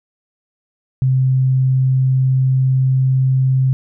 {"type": "tone with pitch glide", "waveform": "sine", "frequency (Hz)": [130.6, 131.36], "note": ["C3", "C3"], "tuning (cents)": [-3, 7], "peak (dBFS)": -11, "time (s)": [1.02, 3.73], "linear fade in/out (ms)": 0, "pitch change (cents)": 10, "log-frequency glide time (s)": [1.15, 3.39], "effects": []}